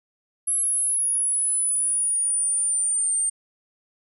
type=exponential sweep; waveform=sine; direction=down; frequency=10920 to 8760 Hz; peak=-20 dBFS; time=0.47-3.3 s; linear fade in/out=10 ms; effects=none